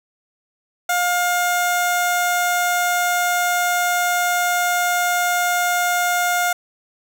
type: tone with notch filter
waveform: 15% pulse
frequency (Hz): 710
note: F5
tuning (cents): +28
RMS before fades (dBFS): -19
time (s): 0.89-6.53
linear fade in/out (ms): 5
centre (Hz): 2600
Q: 1.7
effects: none